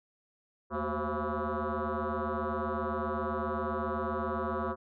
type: tone with frequency modulation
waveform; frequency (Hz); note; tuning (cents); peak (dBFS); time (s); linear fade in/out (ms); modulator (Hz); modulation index
sine; 383.7; G4; -37; -29; 0.7-4.76; 50; 151; 6.2
effects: tanh soft clip ceiling -25 dBFS